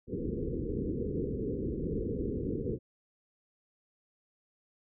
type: low-pass noise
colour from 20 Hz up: white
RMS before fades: -34 dBFS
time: 0.07-2.79 s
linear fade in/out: 50 ms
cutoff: 480 Hz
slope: 96 dB/octave
effects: none